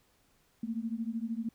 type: beating tone pair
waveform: sine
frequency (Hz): 221.9 / 234.9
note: A3 / A#3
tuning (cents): +15 / +13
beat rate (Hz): 13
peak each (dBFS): -35 / -36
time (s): 0.63-1.49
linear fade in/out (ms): 5
effects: pink hiss -69 dBFS RMS until 1.54 s